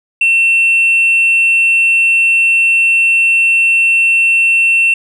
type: tone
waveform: sine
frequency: 2700 Hz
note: E7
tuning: 41 cents sharp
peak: -5 dBFS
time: 0.21-4.94 s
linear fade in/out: 5 ms
effects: tanh soft clip ceiling -6 dBFS